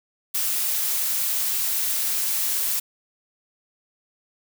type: noise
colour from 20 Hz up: blue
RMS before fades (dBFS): -24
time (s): 0.34-2.8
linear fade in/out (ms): 10
effects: none